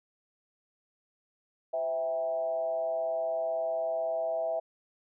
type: tone with frequency modulation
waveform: sine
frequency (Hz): 655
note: E5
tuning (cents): -11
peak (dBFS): -28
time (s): 1.73-4.6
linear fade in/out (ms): 10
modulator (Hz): 144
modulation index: 0.59
effects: none